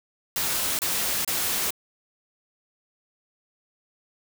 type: noise bursts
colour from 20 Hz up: white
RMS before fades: -26 dBFS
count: 3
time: 0.36-1.706 s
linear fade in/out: 2 ms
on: 430 ms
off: 28 ms
effects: none